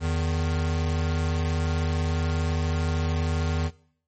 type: tone pair together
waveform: square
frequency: 82.41 / 155.47 Hz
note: E2 / D#3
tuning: 0 / -1 cents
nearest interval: major seventh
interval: 1099 cents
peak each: -25 / -30 dBFS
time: 0-3.71 s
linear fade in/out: 50 ms
effects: noise-tail reverb RT60 0.6 s tail -21 dB re dry + MP3 32 kbps

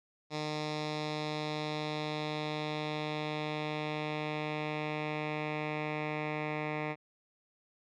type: tone with low-pass filter sweep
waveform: 10% pulse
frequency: 152.1 Hz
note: D#3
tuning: 39 cents flat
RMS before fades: -36 dBFS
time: 0.3-6.96 s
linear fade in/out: 50 ms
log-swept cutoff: 4800 to 2200 Hz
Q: 2.2
effects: none

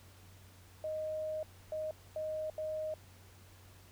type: tone bursts at uneven times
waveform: sine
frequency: 622.3 Hz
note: D#5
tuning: in tune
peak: -35 dBFS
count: 4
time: 0.84-1.43 / 1.72-1.91 / 2.16-2.5 / 2.58-2.94 s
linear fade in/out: 2 ms
effects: added 93 Hz sine -57 dBFS peak until 3.91 s + pink hiss -61 dBFS RMS until 3.91 s

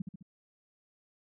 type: tone with echo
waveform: sine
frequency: 185.4 Hz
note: F#3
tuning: 4 cents sharp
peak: -31 dBFS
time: 0-0.02 s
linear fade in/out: 5 ms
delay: 69 ms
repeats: 3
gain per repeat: -5 dB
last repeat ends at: 0.227 s
effects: none

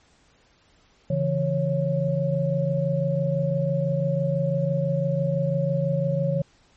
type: tone cluster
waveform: sine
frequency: 140.8 / 166.8 / 552 Hz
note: C#3 / E3 / C#5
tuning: +27 / +21 / -7 cents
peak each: -25 dBFS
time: 1.1-6.42 s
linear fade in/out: 5 ms
effects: pink hiss -60 dBFS RMS until 6.76 s + MP3 32 kbps

